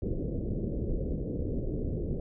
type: low-pass noise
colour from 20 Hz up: pink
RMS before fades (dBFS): -32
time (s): 0.02-2.2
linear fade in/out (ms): 2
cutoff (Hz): 520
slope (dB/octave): 48
effects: none